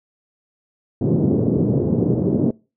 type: band-pass noise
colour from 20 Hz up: pink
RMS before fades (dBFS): -18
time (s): 1.01-2.51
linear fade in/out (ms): 5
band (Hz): 120 to 420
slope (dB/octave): 24
effects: noise-tail reverb RT60 0.3 s tail -23 dB re dry